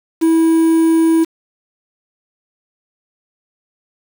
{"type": "tone with quantisation", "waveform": "triangle", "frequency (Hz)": 326.3, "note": "E4", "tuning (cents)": -18, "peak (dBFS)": -7, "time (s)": [0.21, 1.25], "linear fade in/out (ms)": 20, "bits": 5, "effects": []}